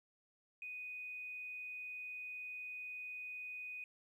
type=tone; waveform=triangle; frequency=2489 Hz; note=D#7; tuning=in tune; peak=-40 dBFS; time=0.62-3.84 s; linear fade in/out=2 ms; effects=tanh soft clip ceiling -42 dBFS